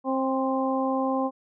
harmonic tone with a mistuned harmonic, 265.1 Hz, C4, 23 cents sharp, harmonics 1 / 2 / 3 / 4, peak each -26 / -28 / -30 / -31 dBFS, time 0.04-1.31 s, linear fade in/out 50 ms, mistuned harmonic 4, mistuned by -24 cents, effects none

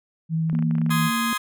sine tone with vibrato, 161.6 Hz, E3, 34 cents flat, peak -20 dBFS, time 0.29-1.11 s, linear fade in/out 50 ms, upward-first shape sine, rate 12 Hz, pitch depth 9 cents each way
clicks, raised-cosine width 0.5 ms, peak -25 dBFS, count 10, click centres 0.498 / 0.551 / 0.59 / 0.625 / 0.711 / 0.753 / 0.783 / 0.816 / 0.863 / 0.895 s
sine tone with pitch glide, 233.1 to 231.1 Hz, A#3 to A#3, 0 to -15 cents, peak -24 dBFS, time 0.53-1.33 s, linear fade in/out 0 ms, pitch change -15 cents, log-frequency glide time 0.64-0.7 s
sawtooth chord, Ab major, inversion first, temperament just, 1038.3 / 1245.9 / 1661.2 Hz, C6 / Eb6 / Ab6, -14 / +2 / 0 cents, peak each -24 / -23 / -25 dBFS, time 0.9-1.38 s, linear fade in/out 10 ms
effects none

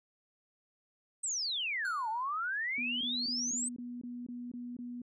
sine exponential two-way sweep, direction down then up, 8372 to 854 to 8372 Hz, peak -32 dBFS, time 1.23-3.69 s, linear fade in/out 10 ms, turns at 2.09 s
square tone with exponential decay, 1443 Hz, F#6, 44 cents flat, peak -38 dBFS, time 1.85-2.31 s, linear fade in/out 2 ms, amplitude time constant 99 ms
sine tone bursts, 243.2 Hz, B3, 26 cents flat, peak -39 dBFS, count 9, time 2.78-5.018 s, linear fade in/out 2 ms, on 230 ms, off 21 ms
effects resampled to 22050 Hz

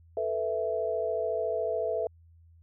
sine chord, A suspended second, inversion none, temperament equal, 440 / 493.9 / 659.3 Hz, A4 / B4 / E5, 0 / 0 / 0 cents, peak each -32 / -33 / -30 dBFS, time 0.17-2.07 s, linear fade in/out 2 ms, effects added 83 Hz sine -54 dBFS peak until 2.62 s

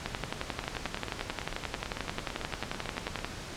two click trains, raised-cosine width 0.3 ms, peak -19 / -15 dBFS, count 24 / 37, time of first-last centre 0.64-3.19 / 0.06-3.246 s, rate 9.02 / 11.3 Hz, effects pink hiss -41 dBFS RMS until 3.56 s + low-pass 7000 Hz 12 dB/octave

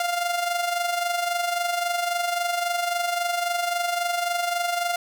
sawtooth tone with amplitude modulation, 698.5 Hz, F5, in tune, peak -17 dBFS, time 0-4.96 s, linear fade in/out 2 ms, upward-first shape sine, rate 23.7 Hz, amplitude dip 55%, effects none

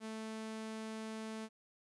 sawtooth tone, 220 Hz, A3, in tune, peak -38 dBFS, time 0-1.49 s, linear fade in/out 50 ms, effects resampled to 24000 Hz + 13-bit

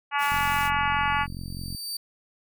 harmonic tone, 286 Hz, D4, 46 cents flat, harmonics 3 / 4 / 5 / 6 / 7 / 8 / 9 / 10, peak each -26 / -28 / -30 / -32 / -33 / -34 / -35 / -36 dBFS, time 0.11-1.27 s, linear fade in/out 50 ms
white noise, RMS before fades -38 dBFS, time 0.18-0.71 s, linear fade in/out 50 ms
click train, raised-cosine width 5 ms, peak -24 dBFS, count 65, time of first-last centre 0.32-1.749 s, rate 44.8 Hz
sawtooth tone with exponential growth, 4624 Hz, D8, 28 cents flat, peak -26 dBFS, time 0.72-1.97 s, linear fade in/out 5 ms, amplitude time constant 270 ms
effects none

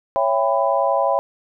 sine chord, C# half-diminished seventh, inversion none, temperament just, 554.4 / 665.2 / 798.3 / 997.9 Hz, C#5 / E5 / G5 / B5, 0 / +16 / +31 / +18 cents, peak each -20 / -21 / -22 / -22 dBFS, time 0.16-1.19 s, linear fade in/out 0 ms, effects none

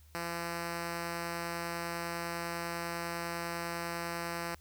5% pulse tone, 170 Hz, F3, 46 cents flat, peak -24 dBFS, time 0.15-4.55 s, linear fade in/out 0 ms, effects added 76 Hz sine -56 dBFS peak until 4.6 s + white hiss -66 dBFS RMS until 4.6 s

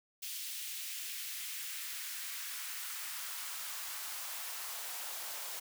white noise with high-pass filter sweep, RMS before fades -42 dBFS, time 0.22-5.6 s, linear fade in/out 10 ms, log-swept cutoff 3000 to 610 Hz, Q 1.3, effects none

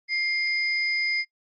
sine tone pair together, 2110 / 4992 Hz, C7 / D#8, +14 / +5 cents, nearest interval octave + minor third, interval 1491 cents, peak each -24 / -30 dBFS, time 0.08-1.25 s, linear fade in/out 50 ms, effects noise-tail reverb RT60 0.1 s tail -23 dB re dry + Opus 24 kbps

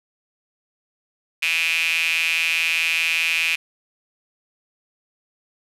sawtooth tone with high-pass filter, 164.81 Hz, E3, in tune, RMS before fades -21 dBFS, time 1.42-3.56 s, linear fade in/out 10 ms, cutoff 2500 Hz, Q 8.9, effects resampled to 32000 Hz + 8-bit

